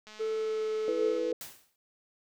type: click train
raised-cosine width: 0.2 ms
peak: -32 dBFS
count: 268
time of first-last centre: 0.07-1.318 s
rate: 214 Hz
type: tone with pitch glide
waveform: triangle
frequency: 440 to 435.2 Hz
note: A4 to A4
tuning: 0 to -19 cents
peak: -27 dBFS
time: 0.19-1.2 s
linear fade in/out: 20 ms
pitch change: -19 cents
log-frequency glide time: 0.33-0.7 s
type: chord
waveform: sine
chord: E suspended fourth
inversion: none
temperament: equal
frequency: 329.6 / 440 / 493.9 Hz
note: E4 / A4 / B4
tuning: 0 / 0 / 0 cents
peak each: -35 / -34 / -30 dBFS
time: 0.88-1.33 s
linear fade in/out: 2 ms
type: noise with exponential decay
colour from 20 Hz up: white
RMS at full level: -39 dBFS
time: 1.41-1.76 s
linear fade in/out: 1 ms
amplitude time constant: 74 ms
effects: none